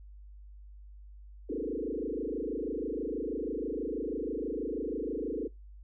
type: tone with frequency modulation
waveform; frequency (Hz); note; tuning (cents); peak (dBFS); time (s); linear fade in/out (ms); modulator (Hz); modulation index
sine; 370; F#4; 0; -31; 1.49-5.48; 10; 26.2; 4.1
effects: noise-tail reverb RT60 0.2 s tail -23 dB re dry + added 50 Hz sine -47 dBFS peak until 5.83 s